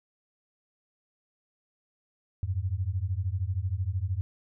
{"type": "beating tone pair", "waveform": "sine", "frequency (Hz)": [87.31, 100.31], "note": ["F2", "G2"], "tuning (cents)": [0, 40], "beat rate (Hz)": 13, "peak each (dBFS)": -30, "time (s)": [2.43, 4.21], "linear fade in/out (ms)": 0, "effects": []}